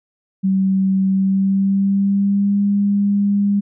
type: tone with pitch glide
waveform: sine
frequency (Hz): 191.6 to 201.8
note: G3 to G#3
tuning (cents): -39 to -49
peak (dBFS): -13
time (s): 0.43-3.61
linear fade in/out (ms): 20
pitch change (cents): +90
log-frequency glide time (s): 1.09-2.62
effects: none